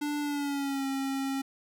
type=tone with pitch glide; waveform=square; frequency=293.7 to 270.9 Hz; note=D4 to C#4; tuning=0 to -40 cents; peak=-30 dBFS; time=0.01-1.42 s; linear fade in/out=10 ms; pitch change=-140 cents; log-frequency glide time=0.2-0.86 s; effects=none